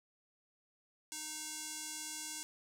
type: tone with band-pass filter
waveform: square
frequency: 308.4 Hz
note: D#4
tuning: 15 cents flat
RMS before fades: -44 dBFS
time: 1.12-2.43 s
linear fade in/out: 0 ms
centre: 7600 Hz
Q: 1.7
effects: none